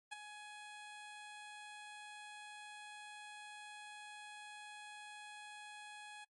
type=tone with ADSR envelope; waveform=15% pulse; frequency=838 Hz; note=G#5; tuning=15 cents sharp; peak=-35 dBFS; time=0.11-6.25 s; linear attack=17 ms; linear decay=16 ms; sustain=-9 dB; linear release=15 ms; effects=noise-tail reverb RT60 0.1 s tail -24 dB re dry + MP3 48 kbps